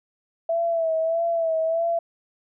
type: tone with vibrato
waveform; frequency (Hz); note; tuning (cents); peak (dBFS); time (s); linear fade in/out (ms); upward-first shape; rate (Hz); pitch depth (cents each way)
sine; 659.3; E5; 0; -20; 0.49-1.99; 5; sine; 1.6; 46
effects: none